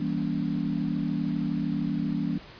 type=chord; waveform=sine; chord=E diminished seventh; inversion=none; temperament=just; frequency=164.81 / 197.78 / 237.3 / 284.8 Hz; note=E3 / G3 / Bb3 / Db4; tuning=0 / +16 / +31 / +47 cents; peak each=-31 dBFS; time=0-2.38 s; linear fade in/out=5 ms; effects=pink hiss -47 dBFS RMS until 2.59 s + resampled to 11025 Hz